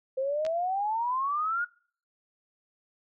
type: exponential sweep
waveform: sine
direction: up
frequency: 518 to 1456 Hz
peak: -26 dBFS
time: 0.17-1.65 s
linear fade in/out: 10 ms
type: clicks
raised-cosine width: 0.2 ms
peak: -23 dBFS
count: 2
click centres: 0.451 / 0.465 s
effects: noise-tail reverb RT60 0.5 s tail -25 dB re dry